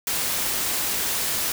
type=noise; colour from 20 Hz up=white; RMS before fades=-25 dBFS; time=0.07-1.52 s; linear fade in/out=2 ms; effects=none